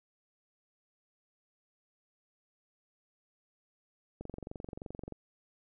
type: click train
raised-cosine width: 2 ms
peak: -28 dBFS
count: 22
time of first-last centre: 4.21-5.123 s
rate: 23 Hz
effects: none